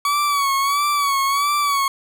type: tone with vibrato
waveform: 40% pulse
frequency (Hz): 1131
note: C#6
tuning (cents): +34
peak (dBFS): -16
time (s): 0.05-1.88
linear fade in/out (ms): 2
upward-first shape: sine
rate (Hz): 1.5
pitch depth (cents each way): 61
effects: none